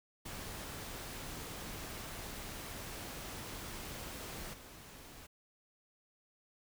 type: noise with level steps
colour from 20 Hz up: pink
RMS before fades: -45 / -53 dBFS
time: 0.25-5.27 s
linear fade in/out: 10 ms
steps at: 4.53 s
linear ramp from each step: 10 ms
effects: none